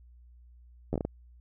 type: slowing click train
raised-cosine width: 2 ms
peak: -17 dBFS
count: 6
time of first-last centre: 0.93-1.05 s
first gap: 11 ms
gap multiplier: 1.4
effects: added 60 Hz sine -52 dBFS peak until 1.4 s